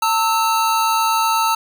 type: tone pair together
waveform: square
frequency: 900 / 1308.3 Hz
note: A5 / E6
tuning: +39 / -13 cents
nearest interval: tritone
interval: 648 cents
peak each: -18 / -19 dBFS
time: 0.02-1.55 s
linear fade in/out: 5 ms
effects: none